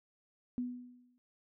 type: tone with exponential decay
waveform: sine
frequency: 246.9 Hz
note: B3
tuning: in tune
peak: -31 dBFS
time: 0.58-1.18 s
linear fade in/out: 0 ms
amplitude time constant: 130 ms
effects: none